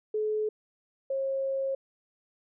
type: tone pair in turn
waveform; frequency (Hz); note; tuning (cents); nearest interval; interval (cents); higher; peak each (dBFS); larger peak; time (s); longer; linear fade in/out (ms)
sine; 428.6 / 540; A4 / C#5; -45 / -45; major third; 400; second; -26 / -27; first; 0.14-0.49 / 1.1-1.75; second; 5
effects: none